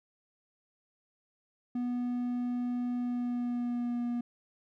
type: tone with pitch glide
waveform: triangle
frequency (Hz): 244.9 to 240.1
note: B3 to B3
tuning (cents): -14 to -49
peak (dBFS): -28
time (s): 1.75-4.21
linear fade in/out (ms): 5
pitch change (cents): -35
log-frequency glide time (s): 2.98-4.05
effects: none